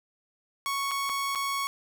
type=tone with dropouts; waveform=sawtooth; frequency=1108.7 Hz; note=C#6; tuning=in tune; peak=-24 dBFS; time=0.66-1.67 s; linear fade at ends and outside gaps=0 ms; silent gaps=0.911-0.915 / 1.093-1.097 / 1.35-1.356 s; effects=none